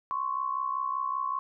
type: tone pair together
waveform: sine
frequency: 1045 / 1110.2 Hz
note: C6 / C#6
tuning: -2 / +2 cents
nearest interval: minor second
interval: 104 cents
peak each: -32 / -30 dBFS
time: 0.11-1.39 s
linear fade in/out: 0 ms
effects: none